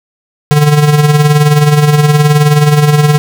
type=tone with tremolo; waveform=square; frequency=148.6 Hz; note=D3; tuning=21 cents sharp; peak=-3 dBFS; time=0.51-3.18 s; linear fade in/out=0 ms; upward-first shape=sine; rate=19 Hz; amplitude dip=55%; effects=none